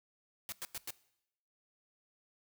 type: noise bursts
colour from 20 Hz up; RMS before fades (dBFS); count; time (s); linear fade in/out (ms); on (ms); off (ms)
white; -41; 4; 0.49-0.906; 0; 32; 96
effects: noise-tail reverb RT60 0.8 s tail -20 dB re dry